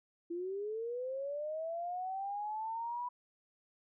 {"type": "linear sweep", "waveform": "sine", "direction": "up", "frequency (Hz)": [334.8, 987.8], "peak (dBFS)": -36, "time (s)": [0.3, 3.09], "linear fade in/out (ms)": 10, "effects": []}